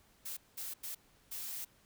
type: noise bursts at uneven times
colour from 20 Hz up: blue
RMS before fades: -42 dBFS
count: 4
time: 0.25-0.37 / 0.57-0.74 / 0.83-0.95 / 1.31-1.65 s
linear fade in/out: 10 ms
effects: pink hiss -67 dBFS RMS until 1.85 s